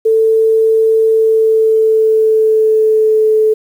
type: tone with pitch glide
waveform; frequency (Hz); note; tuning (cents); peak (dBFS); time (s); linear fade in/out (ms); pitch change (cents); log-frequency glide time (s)
sine; 444 to 434.4; A4 to A4; +16 to -22; -7; 0.05-3.54; 10; -38; 1.09-3.29
effects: 7-bit